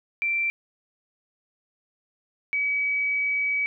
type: tone pair in turn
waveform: sine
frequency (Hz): 2349 / 2277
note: D7 / C#7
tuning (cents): 0 / +46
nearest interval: minor second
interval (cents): 54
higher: first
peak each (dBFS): -22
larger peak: neither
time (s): 0.22-0.5 / 2.53-3.66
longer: second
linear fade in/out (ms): 0
effects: none